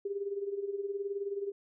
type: tone with tremolo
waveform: sine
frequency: 400 Hz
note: G4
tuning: 35 cents sharp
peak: -30 dBFS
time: 0.05-1.52 s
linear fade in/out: 5 ms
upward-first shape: sine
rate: 19 Hz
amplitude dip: 70%
effects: none